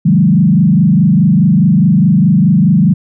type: tone with frequency modulation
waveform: sine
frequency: 179 Hz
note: F3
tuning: 43 cents sharp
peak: -5 dBFS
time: 0.05-2.94 s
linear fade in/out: 10 ms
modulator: 24.8 Hz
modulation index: 1.5
effects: none